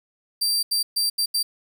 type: tone bursts at uneven times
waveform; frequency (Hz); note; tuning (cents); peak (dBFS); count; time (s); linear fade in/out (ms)
sawtooth; 4699; D8; 0; -17; 5; 0.41-0.63 / 0.71-0.83 / 0.96-1.1 / 1.18-1.26 / 1.34-1.43; 10
effects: 9-bit